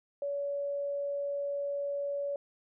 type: tone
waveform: sine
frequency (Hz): 567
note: C#5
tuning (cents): +39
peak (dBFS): -31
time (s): 0.22-2.36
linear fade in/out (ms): 2
effects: none